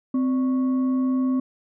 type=tone with frequency modulation; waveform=sine; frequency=259.1 Hz; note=C4; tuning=17 cents flat; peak=-19 dBFS; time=0.14-1.4 s; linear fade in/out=5 ms; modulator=845 Hz; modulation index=0.21; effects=none